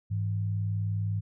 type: tone pair together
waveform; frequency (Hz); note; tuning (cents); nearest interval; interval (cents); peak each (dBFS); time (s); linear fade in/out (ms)
sine; 102.67 / 162.6; G#2 / E3; -19 / -23; minor sixth; 796; -27 / -37; 0.1-1.21; 20
effects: none